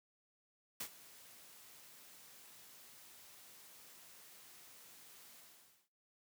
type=noise with ADSR envelope; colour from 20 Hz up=white; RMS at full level=-41 dBFS; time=0.8-5.89 s; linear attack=6 ms; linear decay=76 ms; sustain=-18 dB; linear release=530 ms; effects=noise-tail reverb RT60 0.3 s tail -18 dB re dry + high-pass 100 Hz 12 dB/octave